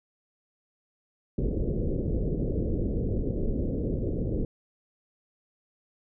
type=low-pass noise; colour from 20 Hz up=pink; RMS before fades=-28 dBFS; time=1.38-4.45 s; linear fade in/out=2 ms; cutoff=520 Hz; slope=48 dB/octave; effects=none